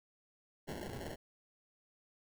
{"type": "noise with sample-and-hold", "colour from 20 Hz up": "white", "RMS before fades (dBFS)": -44, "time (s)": [0.67, 1.16], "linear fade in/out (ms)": 20, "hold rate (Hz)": 1225, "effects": []}